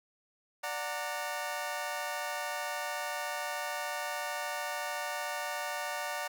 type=chord; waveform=20% pulse; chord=D augmented; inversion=none; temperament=just; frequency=587.3 / 734.2 / 917.7 Hz; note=D5 / F#5 / A#5; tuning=0 / -14 / -27 cents; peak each=-34 dBFS; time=0.63-6.28 s; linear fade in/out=10 ms; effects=none